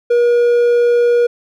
triangle tone, 478.6 Hz, A#4, 46 cents sharp, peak -7 dBFS, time 0.1-1.27 s, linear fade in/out 10 ms, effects none

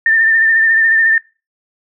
sine tone with vibrato, 1800 Hz, A6, 39 cents sharp, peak -8 dBFS, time 0.06-1.18 s, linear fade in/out 2 ms, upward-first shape triangle, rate 14 Hz, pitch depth 41 cents each way, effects noise-tail reverb RT60 0.3 s tail -24 dB re dry

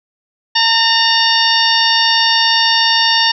harmonic tone with a mistuned harmonic, 911 Hz, A#5, 40 cents flat, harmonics 1 / 2 / 3 / 4 / 5 / 6, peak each -17 / -17 / -17 / -17 / -17 / -17 dBFS, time 0.55-3.32 s, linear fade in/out 10 ms, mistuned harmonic 3, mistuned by +70 cents, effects none

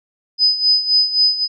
sine tone with tremolo, 5010 Hz, D#8, 11 cents sharp, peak -9 dBFS, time 0.38-1.48 s, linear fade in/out 50 ms, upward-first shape sine, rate 3.8 Hz, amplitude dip 75%, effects none

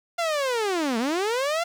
sawtooth linear two-way sweep, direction down then up, 698.5 to 216.6 to 698.5 Hz, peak -19 dBFS, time 0.18-1.64 s, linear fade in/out 10 ms, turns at 0.98 s, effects low-pass 8000 Hz 12 dB/octave + 8-bit

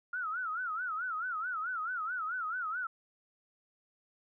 sine tone with vibrato, 1374 Hz, F6, 29 cents flat, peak -33 dBFS, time 0.13-2.87 s, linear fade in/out 5 ms, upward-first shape sine, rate 4.6 Hz, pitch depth 170 cents each way, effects none

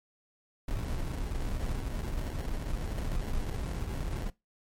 brown noise with sample-and-hold, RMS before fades -33 dBFS, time 0.68-4.3 s, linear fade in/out 5 ms, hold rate 1225 Hz, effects noise-tail reverb RT60 0.2 s tail -20 dB re dry + MP3 64 kbps

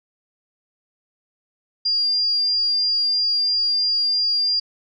sine tone, 4801 Hz, D8, 37 cents sharp, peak -17 dBFS, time 1.85-4.6 s, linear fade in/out 10 ms, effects none

